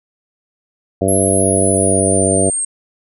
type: harmonic tone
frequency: 96.1 Hz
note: G2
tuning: 34 cents flat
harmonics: 1 / 2 / 3 / 4 / 5 / 6 / 7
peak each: -20 / -20 / -20 / -20 / -20 / -20 / -20 dBFS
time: 1.01-2.5 s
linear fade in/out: 5 ms
type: exponential sweep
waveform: sine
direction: down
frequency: 11175 to 8440 Hz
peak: -16 dBFS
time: 1.08-2.65 s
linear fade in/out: 5 ms
effects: none

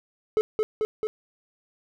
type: tone with echo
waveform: triangle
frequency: 431.7 Hz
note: A4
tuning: 33 cents flat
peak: -16 dBFS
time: 0.37-0.41 s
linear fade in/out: 0 ms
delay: 220 ms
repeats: 3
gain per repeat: -2 dB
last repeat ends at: 1.07 s
effects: none

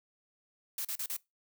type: noise bursts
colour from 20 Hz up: blue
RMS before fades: -36 dBFS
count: 4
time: 0.78-1.166 s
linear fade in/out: 2 ms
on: 68 ms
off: 38 ms
effects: noise-tail reverb RT60 0.2 s tail -22 dB re dry

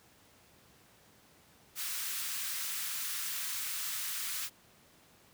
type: high-pass noise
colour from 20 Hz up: white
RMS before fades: -37 dBFS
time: 1.75-4.5 s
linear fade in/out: 50 ms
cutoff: 1200 Hz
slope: 24 dB/octave
effects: pink hiss -62 dBFS RMS until 5.33 s + high-pass 80 Hz 12 dB/octave

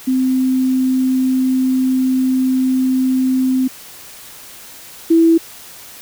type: tone pair in turn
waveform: sine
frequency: 259.1 / 329.4 Hz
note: C4 / E4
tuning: -17 / -1 cents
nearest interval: major third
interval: 416 cents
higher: second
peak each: -12 / -7 dBFS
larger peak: second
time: 0.07-3.68 / 5.1-5.38 s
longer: first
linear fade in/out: 10 ms
effects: white hiss -37 dBFS RMS until 6.01 s

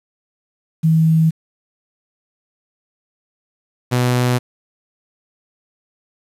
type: tone pair in turn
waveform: sine / sawtooth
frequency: 160.8 / 123.96 Hz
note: E3 / B2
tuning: -43 / +7 cents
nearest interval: perfect fourth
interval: 450 cents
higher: first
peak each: -10 / -10 dBFS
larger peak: neither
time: 0.83-1.31 / 3.91-4.39 s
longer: neither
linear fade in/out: 20 ms
effects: resampled to 32000 Hz + 7-bit

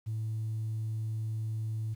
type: tone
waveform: sine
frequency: 110 Hz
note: A2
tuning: in tune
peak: -30 dBFS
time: 0.06-1.95 s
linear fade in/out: 20 ms
effects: tanh soft clip ceiling -28 dBFS + 10-bit

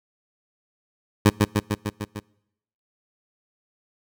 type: tone with echo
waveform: 15% pulse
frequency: 103.83 Hz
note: G#2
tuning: in tune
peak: -6 dBFS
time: 1.25-1.3 s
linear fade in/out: 10 ms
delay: 150 ms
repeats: 6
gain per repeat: -3 dB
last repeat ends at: 2.2 s
effects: noise-tail reverb RT60 0.8 s tail -24 dB re dry

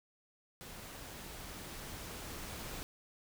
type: noise with level ramp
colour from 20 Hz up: pink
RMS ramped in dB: -49 to -44 dBFS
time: 0.61-2.83 s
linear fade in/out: 0 ms
effects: none

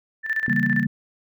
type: tone with tremolo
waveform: sine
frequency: 1768 Hz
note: A6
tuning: 8 cents sharp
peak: -19 dBFS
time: 0.23-0.86 s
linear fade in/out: 50 ms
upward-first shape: square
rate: 15 Hz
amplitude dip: 70%
type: chord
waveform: sine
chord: C# diminished seventh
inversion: none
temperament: equal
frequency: 138.59 / 164.81 / 196 / 233.1 Hz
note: C#3 / E3 / G3 / Bb3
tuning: 0 / 0 / 0 / 0 cents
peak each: -27 / -29 / -25 / -23 dBFS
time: 0.48-0.87 s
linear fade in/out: 2 ms
effects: none

